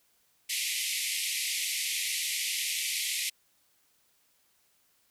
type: band-pass noise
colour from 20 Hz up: pink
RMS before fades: -32 dBFS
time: 0.49-3.3 s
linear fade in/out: 10 ms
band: 2000 to 13000 Hz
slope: 96 dB/octave
effects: white hiss -69 dBFS RMS until 5.1 s